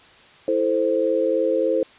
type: chord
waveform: sine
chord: A minor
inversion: second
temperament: equal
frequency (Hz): 329.6 / 440 / 523.3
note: E4 / A4 / C5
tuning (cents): 0 / 0 / 0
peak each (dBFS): -24 / -23 / -20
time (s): 0.48-1.83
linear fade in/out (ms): 2
effects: white hiss -49 dBFS RMS until 1.98 s + resampled to 8000 Hz